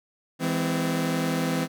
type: chord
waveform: sawtooth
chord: E augmented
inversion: none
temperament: just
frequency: 164.81 / 206 / 257.5 Hz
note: E3 / G#3 / B#3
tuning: 0 / -14 / -28 cents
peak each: -23 / -29 / -23 dBFS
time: 0.39-1.68 s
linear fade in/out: 50 ms
effects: none